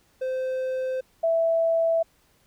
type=tone pair in turn; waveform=triangle / sine; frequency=518 / 659.7 Hz; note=C5 / E5; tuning=-17 / +1 cents; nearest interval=major third; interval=418 cents; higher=second; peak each=-23 / -19 dBFS; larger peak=second; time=0.21-1.01 / 1.23-2.03 s; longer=neither; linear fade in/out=10 ms; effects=pink hiss -63 dBFS RMS until 2.46 s